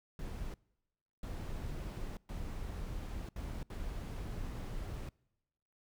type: noise bursts at uneven times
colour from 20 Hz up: brown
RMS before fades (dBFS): -41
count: 5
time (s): 0.19-0.54 / 1.23-2.17 / 2.29-3.29 / 3.36-3.63 / 3.7-5.09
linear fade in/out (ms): 2
effects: noise-tail reverb RT60 1.0 s tail -26 dB re dry